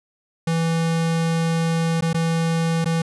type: tone with dropouts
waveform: square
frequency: 164.81 Hz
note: E3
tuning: in tune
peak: -19 dBFS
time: 0.47-3.02 s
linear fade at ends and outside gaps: 5 ms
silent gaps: 2.009-2.022 / 2.131-2.144 / 2.845-2.857 s
effects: resampled to 24000 Hz